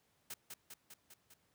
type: noise with echo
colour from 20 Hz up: white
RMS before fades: -45 dBFS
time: 0.3-0.34 s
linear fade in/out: 5 ms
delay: 200 ms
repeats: 5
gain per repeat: -3 dB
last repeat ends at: 1.34 s
effects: pink hiss -75 dBFS RMS until 1.54 s + high-pass 80 Hz 12 dB/octave